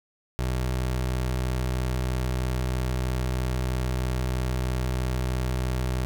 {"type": "tone", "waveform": "25% pulse", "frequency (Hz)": 63.1, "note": "B1", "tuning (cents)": 38, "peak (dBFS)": -21, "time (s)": [0.39, 6.05], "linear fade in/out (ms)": 0, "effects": []}